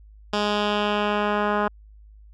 10% pulse tone with low-pass filter sweep, 207.7 Hz, G#3, in tune, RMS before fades -23 dBFS, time 0.33-1.68 s, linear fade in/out 5 ms, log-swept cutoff 4600 to 1500 Hz, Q 1.7, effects added 52 Hz sine -45 dBFS peak until 2.33 s

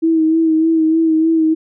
sine tone with vibrato, 321.5 Hz, E4, 43 cents flat, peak -10 dBFS, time 0.02-1.55 s, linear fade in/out 20 ms, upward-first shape sine, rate 3.3 Hz, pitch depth 32 cents each way, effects none

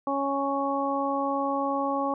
harmonic tone, 277.2 Hz, C#4, in tune, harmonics 1 / 2 / 3 / 4, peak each -30 / -30 / -30 / -30 dBFS, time 0.07-2.14 s, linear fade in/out 2 ms, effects none

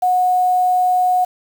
sine tone with quantisation, 730 Hz, F#5, 24 cents flat, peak -12 dBFS, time 0.02-1.25 s, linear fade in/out 10 ms, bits 6, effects none

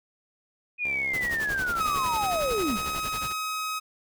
sine linear sweep, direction down, 2489 to 164.81 Hz, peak -25 dBFS, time 0.78-2.79 s, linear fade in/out 50 ms
5% pulse tone with vibrato, 67.8 Hz, C#2, 38 cents flat, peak -30 dBFS, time 0.84-3.01 s, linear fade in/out 10 ms, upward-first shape square, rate 5 Hz, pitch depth 16 cents each way
pink noise with tremolo, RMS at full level -35 dBFS, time 1.13-3.33 s, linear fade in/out 10 ms, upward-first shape sine, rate 11 Hz, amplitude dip 85%
sawtooth tone, 1268 Hz, D#6, 32 cents sharp, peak -25 dBFS, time 1.79-3.8 s, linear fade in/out 20 ms
effects none

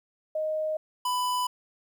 sine / square tone pair in turn, 622.3 / 995.3 Hz, D#5 / B5, 0 / +13 cents, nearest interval minor sixth, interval 813 cents, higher second, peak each -26 dBFS, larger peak neither, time 0.35-0.77 / 1.05-1.47 s, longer neither, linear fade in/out 5 ms, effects 11-bit

